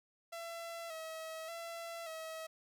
sawtooth tone with vibrato, 657 Hz, E5, 6 cents flat, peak -39 dBFS, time 0.32-2.47 s, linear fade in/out 10 ms, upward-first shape square, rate 0.86 Hz, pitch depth 40 cents each way, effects none

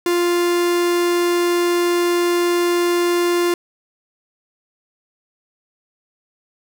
45% pulse tone, 349.2 Hz, F4, in tune, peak -15 dBFS, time 0.06-3.54 s, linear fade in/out 2 ms, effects none

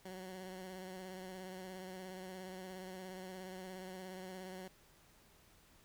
15% pulse tone with vibrato, 186.1 Hz, F#3, 10 cents sharp, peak -40 dBFS, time 0.05-4.68 s, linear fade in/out 5 ms, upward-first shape sine, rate 17 Hz, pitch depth 34 cents each way, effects pink hiss -66 dBFS RMS until 5.84 s

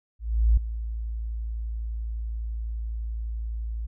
sine tone with ADSR envelope, 55.9 Hz, A1, 28 cents sharp, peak -14 dBFS, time 0.19-3.87 s, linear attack 380 ms, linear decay 7 ms, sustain -14 dB, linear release 17 ms, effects none

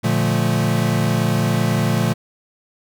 square chord, Bb major seventh, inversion none, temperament equal, 116.54 / 146.83 / 174.61 / 220 Hz, Bb2 / D3 / F3 / A3, 0 / 0 / 0 / 0 cents, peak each -21 / -23 / -23 / -23 dBFS, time 0.03-2.14 s, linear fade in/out 20 ms, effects none

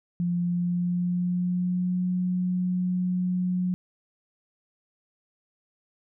sine tone with pitch glide, 174.61 to 181.29 Hz, F3 to F#3, 0 to -35 cents, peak -23 dBFS, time 0.2-3.74 s, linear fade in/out 0 ms, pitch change +65 cents, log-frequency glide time 0.4-2.03 s, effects none

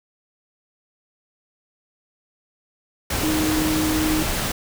sine tone in noise, 311.1 Hz, D#4, in tune, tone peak -20 dBFS, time 3.23-4.23 s, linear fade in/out 5 ms, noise pink, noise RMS -24 dBFS, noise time 3.1-4.52 s, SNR +1 dB, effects none

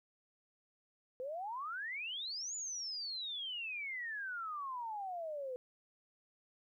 sine exponential two-way sweep, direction up then down, 492.8 to 7040 to 492.8 Hz, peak -39 dBFS, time 1.2-5.56 s, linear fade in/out 0 ms, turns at 2.55 s, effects 13-bit

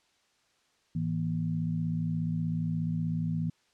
sine tone cluster, 106.1 / 162.8 / 237.8 Hz, G#2 / E3 / A#3, +38 / -21 / +35 cents, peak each -36 / -29 / -36 dBFS, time 0.95-3.5 s, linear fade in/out 5 ms, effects white hiss -69 dBFS RMS until 3.73 s + low-pass 6000 Hz 12 dB/octave

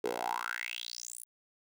10% pulse tone with high-pass filter sweep, 59.5 Hz, A#1, 36 cents sharp, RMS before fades -38 dBFS, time 0.04-1.25 s, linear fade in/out 5 ms, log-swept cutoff 420 to 11000 Hz, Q 6.3, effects none

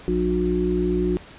harmonic tone, 60.2 Hz, B1, 44 cents flat, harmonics 1 / 3 / 5 / 6, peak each -27 / -25 / -26 / -22 dBFS, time 0.08-1.17 s, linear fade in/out 0 ms, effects pink hiss -44 dBFS RMS until 1.38 s + resampled to 8000 Hz

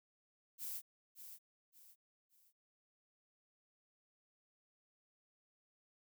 violet noise with echo, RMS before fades -44 dBFS, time 0.58-0.82 s, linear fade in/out 50 ms, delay 570 ms, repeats 3, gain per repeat -9 dB, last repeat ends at 2.53 s, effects none

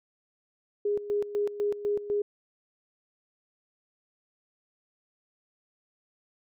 sine tone with tremolo, 411.6 Hz, G#4, 16 cents flat, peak -24 dBFS, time 0.85-2.22 s, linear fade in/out 5 ms, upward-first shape square, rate 4 Hz, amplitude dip 75%, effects none

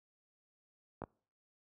clicks, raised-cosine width 1 ms, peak -27 dBFS, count 2, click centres 1.019 / 1.038 s, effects noise-tail reverb RT60 0.5 s tail -26 dB re dry + high-pass 60 Hz 12 dB/octave

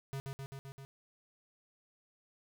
square tone with echo, 136.5 Hz, C#3, 26 cents flat, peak -38 dBFS, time 0.13-0.2 s, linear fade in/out 0 ms, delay 130 ms, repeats 5, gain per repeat -2 dB, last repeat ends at 0.85 s, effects none

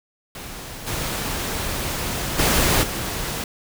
pink noise with level steps, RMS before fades -35 / -26 / -18 / -27 dBFS, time 0.35-3.44 s, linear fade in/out 2 ms, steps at 0.86 / 2.38 / 2.82 s, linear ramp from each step 20 ms, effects none

